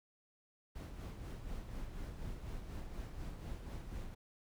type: noise with tremolo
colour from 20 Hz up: brown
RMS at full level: -43 dBFS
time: 0.75-4.15 s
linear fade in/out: 10 ms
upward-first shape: sine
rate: 4.1 Hz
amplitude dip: 45%
effects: none